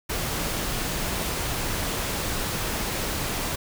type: noise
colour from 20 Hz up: pink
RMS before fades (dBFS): -28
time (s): 0.09-3.56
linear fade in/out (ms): 10
effects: none